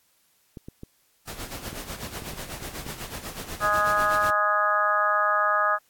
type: clicks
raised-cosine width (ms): 3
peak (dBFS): -25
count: 9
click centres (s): 0.572 / 0.685 / 0.834 / 1.68 / 1.73 / 2.222 / 2.335 / 2.624 / 2.865
type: noise with tremolo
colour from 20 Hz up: pink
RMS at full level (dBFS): -34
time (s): 1.27-4.31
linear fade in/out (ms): 10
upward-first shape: sine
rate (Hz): 8.1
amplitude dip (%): 65
type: harmonic tone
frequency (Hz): 207.7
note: G#3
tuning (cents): 0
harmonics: 3 / 4 / 5 / 6 / 7 / 8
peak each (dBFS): -28 / -31 / -33 / -22 / -32 / -27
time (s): 3.6-5.79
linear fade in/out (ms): 50
effects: white hiss -65 dBFS RMS until 5.89 s + AAC 64 kbps